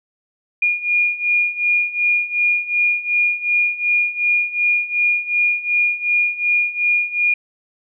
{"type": "beating tone pair", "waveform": "sine", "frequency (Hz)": [2428, 2430.7], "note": ["D#7", "D#7"], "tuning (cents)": [-43, -41], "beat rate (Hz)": 2.7, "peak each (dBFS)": [-20, -17], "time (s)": [0.62, 7.34], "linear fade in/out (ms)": 5, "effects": []}